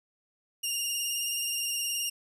15% pulse tone with vibrato, 2813 Hz, F7, 12 cents sharp, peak -22 dBFS, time 0.63-2.1 s, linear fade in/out 10 ms, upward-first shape sine, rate 19 Hz, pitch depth 31 cents each way, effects none

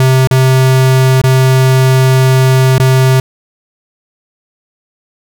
square tone with dropouts, 130.81 Hz, C3, in tune, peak -6 dBFS, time 0-3.2 s, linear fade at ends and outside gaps 2 ms, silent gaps 0.273-0.31 / 1.216-1.238 / 2.782-2.798 s, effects none

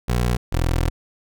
20% pulse tone pair in turn, 60.1 / 41.82 Hz, B1 / E1, -46 / +26 cents, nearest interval tritone, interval 628 cents, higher first, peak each -13 dBFS, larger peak neither, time 0.08-0.37 / 0.52-0.9 s, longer second, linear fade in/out 10 ms, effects none

